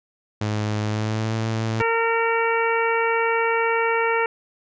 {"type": "tone with pitch glide", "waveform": "sawtooth", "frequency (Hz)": [106.2, 111.67], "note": ["G#2", "A2"], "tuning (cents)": [39, 26], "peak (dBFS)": -18, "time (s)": [0.41, 1.82], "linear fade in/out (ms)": 5, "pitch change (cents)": 87, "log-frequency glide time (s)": [0.84, 1.36]}
{"type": "harmonic tone", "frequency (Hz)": 458, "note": "A#4", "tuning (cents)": -31, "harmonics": [1, 2, 3, 4, 5, 6], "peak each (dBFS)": [-22, -24, -26, -28, -27, -33], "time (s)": [1.8, 4.26], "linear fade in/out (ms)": 2}
{"effects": ["resampled to 16000 Hz"]}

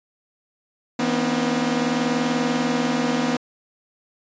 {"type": "tone cluster", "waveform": "sawtooth", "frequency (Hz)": [161.9, 241.3, 261.7, 307.5], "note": ["E3", "B3", "C4", "D#4"], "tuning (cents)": [-31, -40, 0, -20], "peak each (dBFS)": [-27, -18, -21, -27], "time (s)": [0.99, 3.37], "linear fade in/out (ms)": 5, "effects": ["resampled to 16000 Hz"]}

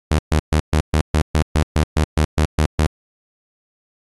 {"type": "tone bursts", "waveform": "sawtooth", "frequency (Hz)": 77.1, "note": "D#2", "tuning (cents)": -15, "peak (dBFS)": -9, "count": 14, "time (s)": [0.11, 2.864], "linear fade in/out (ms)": 0, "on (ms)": 76, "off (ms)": 130, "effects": ["AAC 32 kbps"]}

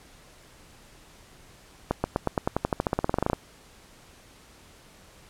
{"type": "accelerating click train", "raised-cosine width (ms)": 1, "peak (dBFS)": -9, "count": 21, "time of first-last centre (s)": [1.91, 3.332], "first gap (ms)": 130, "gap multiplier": 0.93, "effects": ["pink hiss -53 dBFS RMS until 5.29 s", "low-pass 11000 Hz 12 dB/octave"]}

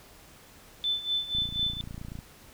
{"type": "tone with tremolo", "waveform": "sine", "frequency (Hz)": 3520, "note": "A7", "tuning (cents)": 0, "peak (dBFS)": -24, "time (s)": [0.84, 1.81], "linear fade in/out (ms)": 0, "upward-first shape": "sine", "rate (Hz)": 4.1, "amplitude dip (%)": 80}
{"type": "click train", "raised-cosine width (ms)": 5, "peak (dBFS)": -27, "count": 25, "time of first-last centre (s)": [1.35, 2.189], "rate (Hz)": 28.6}
{"effects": ["pink hiss -53 dBFS RMS until 2.53 s"]}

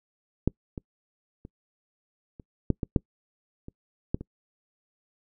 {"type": "clicks", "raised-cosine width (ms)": 3, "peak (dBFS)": [-9, -22, -29, -30, -9, -16, -7, -27, -12, -24], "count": 10, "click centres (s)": [0.476, 0.778, 1.451, 2.398, 2.703, 2.832, 2.962, 3.684, 4.145, 4.21], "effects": ["noise-tail reverb RT60 0.1 s tail -26 dB re dry"]}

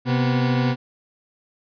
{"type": "tone pair together", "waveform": "40% pulse", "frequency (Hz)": [128.9, 244.5], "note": ["C3", "B3"], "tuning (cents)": [-26, -17], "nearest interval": "major seventh", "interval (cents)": 1109, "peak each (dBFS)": [-19, -21], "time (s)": [0.05, 0.76], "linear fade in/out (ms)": 50, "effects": ["resampled to 11025 Hz"]}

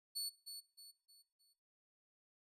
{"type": "tone with echo", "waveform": "sawtooth", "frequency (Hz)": 4435, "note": "C#8", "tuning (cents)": 0, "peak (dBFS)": -36, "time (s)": [0.15, 0.3], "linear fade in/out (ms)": 20, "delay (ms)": 310, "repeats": 4, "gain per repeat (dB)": -8, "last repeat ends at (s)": 1.54, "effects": ["noise-tail reverb RT60 0.4 s tail -19 dB re dry", "resampled to 32000 Hz"]}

